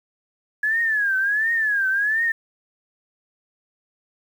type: tone with vibrato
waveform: sine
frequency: 1687 Hz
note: G#6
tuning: 27 cents sharp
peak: -18 dBFS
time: 0.63-2.32 s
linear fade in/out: 5 ms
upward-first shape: triangle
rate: 1.4 Hz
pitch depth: 180 cents each way
effects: 8-bit